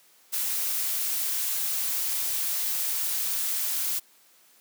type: noise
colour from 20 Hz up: blue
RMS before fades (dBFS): -28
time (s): 0.32-4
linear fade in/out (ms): 20
effects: white hiss -59 dBFS RMS until 4.6 s + high-pass 200 Hz 12 dB/octave